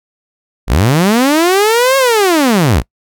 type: linear two-way sweep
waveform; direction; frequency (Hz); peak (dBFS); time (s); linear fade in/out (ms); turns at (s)
sawtooth; up then down; 41.81 to 549 to 41.81; -4; 0.67-2.83; 50; 1.97
effects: noise-tail reverb RT60 0.1 s tail -23 dB re dry